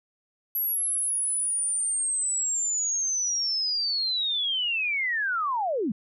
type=linear sweep; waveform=sine; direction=down; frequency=11690 to 179.7 Hz; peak=-24 dBFS; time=0.55-5.92 s; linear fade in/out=5 ms; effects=none